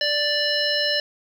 harmonic tone, 587.3 Hz, D5, in tune, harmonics 1 / 3 / 5 / 7 / 9, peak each -26 / -26 / -26 / -26 / -26 dBFS, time 0.01-1 s, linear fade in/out 2 ms, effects 8-bit

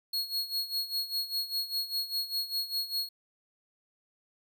45% pulse tone with tremolo, 4316 Hz, C#8, 47 cents flat, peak -27 dBFS, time 0.13-3.09 s, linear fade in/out 5 ms, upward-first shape sine, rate 5 Hz, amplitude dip 80%, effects none

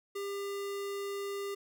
square tone, 400 Hz, G4, 35 cents sharp, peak -36 dBFS, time 0.15-1.55 s, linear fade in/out 10 ms, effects none

